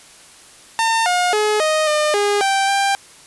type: tone with pitch steps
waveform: sawtooth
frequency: 905 / 716 / 423.8 / 622 / 605 / 409.2 / 782 / 792 Hz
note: A5 / F5 / G#4 / D#5 / D#5 / G#4 / G5 / G5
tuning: +48 / +43 / +35 / -1 / -49 / -26 / -4 / +18 cents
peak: -11 dBFS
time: 0.79-2.95 s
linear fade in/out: 0 ms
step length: 270 ms
effects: white hiss -44 dBFS RMS until 3.26 s + resampled to 24000 Hz